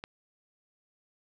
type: click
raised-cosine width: 0.3 ms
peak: -23 dBFS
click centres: 0.039 s
effects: none